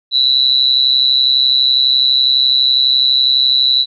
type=tone with amplitude modulation; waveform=sine; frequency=3949 Hz; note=B7; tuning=1 cent flat; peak=-5 dBFS; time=0.11-3.86 s; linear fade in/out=50 ms; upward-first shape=sine; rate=132 Hz; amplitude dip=90%; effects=none